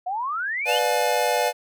sine exponential sweep, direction up, 703 to 3171 Hz, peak -24 dBFS, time 0.06-0.79 s, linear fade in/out 10 ms
square chord, B diminished seventh, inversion none, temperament just, 493.9 / 592.7 / 711.2 / 853.4 Hz, B4 / D5 / F5 / Ab5, 0 / +16 / +31 / +47 cents, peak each -26 dBFS, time 0.65-1.53 s, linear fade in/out 50 ms
effects none

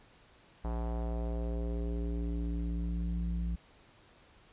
square tone with low-pass filter sweep, 58 Hz, A#1, 8 cents flat, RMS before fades -34 dBFS, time 0.64-3.56 s, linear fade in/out 10 ms, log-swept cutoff 920 to 150 Hz, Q 2, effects pink hiss -61 dBFS RMS until 4.52 s + resampled to 8000 Hz

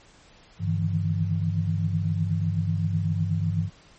sine tone cluster, 99.2 / 146.2 / 157.2 / 165.2 Hz, G2 / D3 / D#3 / E3, +21 / -7 / +18 / +4 cents, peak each -25 / -33 / -30 / -27 dBFS, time 0.59-3.7 s, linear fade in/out 50 ms, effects pink hiss -54 dBFS RMS until 3.98 s + MP3 32 kbps

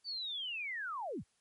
sine linear sweep, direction down, 4635 to 35.39 Hz, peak -37 dBFS, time 0.04-1.24 s, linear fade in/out 50 ms, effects white hiss -75 dBFS RMS until 1.4 s + MP3 48 kbps

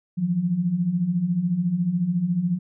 sine beating tone pair, 164.81 / 178.81 Hz, E3 / F3, 0 / +41 cents, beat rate 14 Hz, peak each -27 / -21 dBFS, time 0.17-2.59 s, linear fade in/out 20 ms, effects none

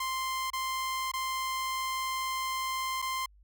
sawtooth tone with dropouts, 1046.5 Hz, C6, in tune, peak -27 dBFS, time 0-3.26 s, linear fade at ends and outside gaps 5 ms, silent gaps 0.503-0.532 / 1.117-1.136 / 3.019-3.023 s, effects added 50 Hz sine -56 dBFS peak until 3.43 s

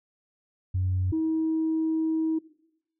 sine tone pair in turn, 92.5 / 319.7 Hz, F#2 / D#4, 0 / +47 cents, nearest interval octave + major sixth, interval 2147 cents, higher second, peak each -22 dBFS, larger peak neither, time 0.74-1.12 / 1.12-2.39 s, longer second, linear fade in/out 10 ms, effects noise-tail reverb RT60 0.8 s tail -19 dB re dry + tanh soft clip ceiling -19 dBFS

